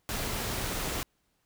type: noise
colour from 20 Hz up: pink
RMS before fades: -33 dBFS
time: 0.09-1.03 s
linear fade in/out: 0 ms
effects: pink hiss -74 dBFS RMS until 1.45 s